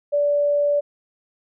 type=tone; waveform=sine; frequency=580 Hz; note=D5; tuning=22 cents flat; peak=-16 dBFS; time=0.12-0.81 s; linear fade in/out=20 ms; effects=none